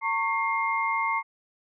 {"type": "tone cluster", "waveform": "sine", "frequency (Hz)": [910, 1105, 2118], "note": ["A#5", "C#6", "C7"], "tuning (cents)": [-42, -6, 21], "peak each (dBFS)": -28, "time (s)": [0.01, 1.23], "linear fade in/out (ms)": 50, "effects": []}